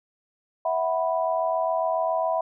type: chord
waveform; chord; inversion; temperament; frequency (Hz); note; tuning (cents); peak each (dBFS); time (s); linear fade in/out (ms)
sine; E suspended second; none; equal with one note detuned; 652.8 / 740 / 987.8; E5 / F#5 / B5; -17 / 0 / 0; -24 / -28 / -28; 0.65-2.41; 5
effects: none